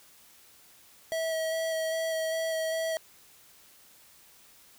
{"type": "tone with vibrato", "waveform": "square", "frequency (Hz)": 646, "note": "E5", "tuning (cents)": -35, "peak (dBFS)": -29, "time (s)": [1.12, 2.97], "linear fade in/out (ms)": 0, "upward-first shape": "square", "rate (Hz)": 2.5, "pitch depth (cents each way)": 11, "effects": ["white hiss -57 dBFS RMS until 4.78 s"]}